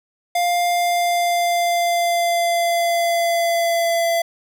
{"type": "tone with pitch glide", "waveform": "square", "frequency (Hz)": [701, 675.2], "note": ["F5", "E5"], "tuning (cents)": [6, 41], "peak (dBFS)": -17, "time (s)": [0.35, 4.22], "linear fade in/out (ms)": 5, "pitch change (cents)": -65, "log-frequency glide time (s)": [0.71, 4], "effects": []}